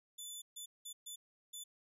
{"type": "tone bursts at uneven times", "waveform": "15% pulse", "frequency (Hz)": 3498, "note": "A7", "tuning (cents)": -11, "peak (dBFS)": -38, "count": 5, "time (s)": [[0.18, 0.42], [0.56, 0.66], [0.85, 0.93], [1.06, 1.16], [1.53, 1.64]], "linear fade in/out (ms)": 10, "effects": ["resampled to 32000 Hz"]}